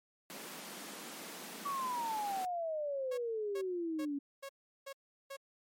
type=high-pass noise; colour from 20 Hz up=pink; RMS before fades=-47 dBFS; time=0.3-2.45 s; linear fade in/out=0 ms; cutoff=180 Hz; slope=48 dB/octave
type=exponential sweep; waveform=sine; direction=down; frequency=1152 to 277.2 Hz; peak=-34 dBFS; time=1.65-4.19 s; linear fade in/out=10 ms
type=tone bursts; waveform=sawtooth; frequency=549 Hz; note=C#5; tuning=17 cents flat; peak=-39 dBFS; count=6; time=3.11-5.368 s; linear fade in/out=10 ms; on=68 ms; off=370 ms
effects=MP3 64 kbps